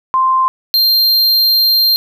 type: tone pair in turn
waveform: sine / square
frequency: 1045 / 4180 Hz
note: C6 / C8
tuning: -2 / -2 cents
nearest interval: 2 octaves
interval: 2400 cents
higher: second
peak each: -9 dBFS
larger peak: neither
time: 0.14-0.48 / 0.74-1.96 s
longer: second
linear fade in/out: 0 ms
effects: none